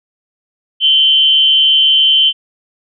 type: tone with amplitude modulation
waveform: sine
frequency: 3077 Hz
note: G7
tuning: 33 cents flat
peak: -4 dBFS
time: 0.8-2.33 s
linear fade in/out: 50 ms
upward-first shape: sine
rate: 248 Hz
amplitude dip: 55%
effects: none